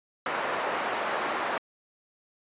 pink band-pass noise, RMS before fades -30 dBFS, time 0.26-1.58 s, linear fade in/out 2 ms, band 570 to 1700 Hz, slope 12 dB/octave, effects resampled to 8000 Hz

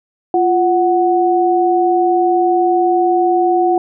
sine tone pair together, 348.1 / 740 Hz, F4 / F#5, -6 / 0 cents, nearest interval octave + minor second, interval 1306 cents, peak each -13 dBFS, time 0.34-3.78 s, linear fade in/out 2 ms, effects none

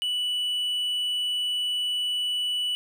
triangle tone, 2960 Hz, F#7, in tune, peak -23 dBFS, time 0.02-2.75 s, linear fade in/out 0 ms, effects none

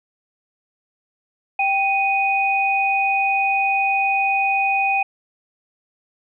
sine tone pair together, 783.4 / 2487 Hz, G5 / D#7, -1 / -1 cents, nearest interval octave + minor sixth, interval 2000 cents, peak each -19 dBFS, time 1.59-5.03 s, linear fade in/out 5 ms, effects none

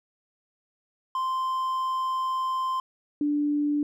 triangle / sine tone pair in turn, 1042 / 293.2 Hz, C6 / D4, -7 / -3 cents, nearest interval octave + minor seventh, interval 2196 cents, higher first, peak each -23 / -22 dBFS, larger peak second, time 1.15-2.8 / 3.21-3.83 s, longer first, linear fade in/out 2 ms, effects none

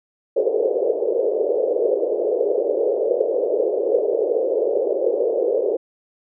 white band-pass noise, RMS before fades -20 dBFS, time 0.36-5.77 s, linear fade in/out 10 ms, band 400 to 530 Hz, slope 48 dB/octave, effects none

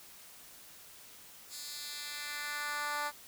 10% pulse tone with high-pass filter sweep, 293.7 Hz, D4, in tune, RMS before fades -39 dBFS, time 1.49-3.12 s, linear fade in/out 50 ms, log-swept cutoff 5700 to 840 Hz, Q 1.3, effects white hiss -54 dBFS RMS until 3.27 s

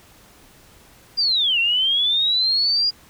sine linear two-way sweep, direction down then up, 4879 to 2696 to 4879 Hz, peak -16 dBFS, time 1.17-2.91 s, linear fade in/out 20 ms, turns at 1.59 s, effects pink hiss -50 dBFS RMS until 3.09 s

